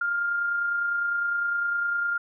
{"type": "tone with amplitude modulation", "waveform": "sine", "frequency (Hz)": 1403, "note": "F6", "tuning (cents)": 8, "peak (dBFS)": -22, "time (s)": [0.01, 2.18], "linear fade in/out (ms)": 5, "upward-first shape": "sine", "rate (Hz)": 29.9, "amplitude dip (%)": 30, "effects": []}